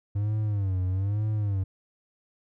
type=tone with vibrato; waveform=triangle; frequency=99.5 Hz; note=G2; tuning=26 cents sharp; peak=-22 dBFS; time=0.15-1.64 s; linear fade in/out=10 ms; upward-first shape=sine; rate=1.1 Hz; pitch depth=140 cents each way; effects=none